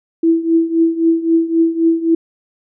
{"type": "tone with tremolo", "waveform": "sine", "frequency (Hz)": 329.6, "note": "E4", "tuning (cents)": 0, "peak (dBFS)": -7, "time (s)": [0.23, 2.15], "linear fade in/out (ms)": 5, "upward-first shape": "triangle", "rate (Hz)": 3.8, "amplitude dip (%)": 85, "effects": []}